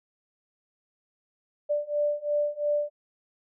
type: beating tone pair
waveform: sine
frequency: 587.3 / 590.2 Hz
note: D5 / D5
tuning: 0 / +8 cents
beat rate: 2.9 Hz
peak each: -28 / -27 dBFS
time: 1.69-2.9 s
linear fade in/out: 20 ms
effects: none